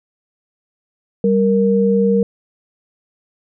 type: tone pair together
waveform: sine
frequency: 196.15 / 466.2 Hz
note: G3 / A#4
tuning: +1 / 0 cents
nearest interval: octave + minor third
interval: 1499 cents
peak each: -14 dBFS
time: 1.24-2.23 s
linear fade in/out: 2 ms
effects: none